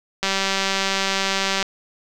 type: click train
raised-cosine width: 0.2 ms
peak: -4 dBFS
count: 272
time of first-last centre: 0.23-1.627 s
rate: 194 Hz
effects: none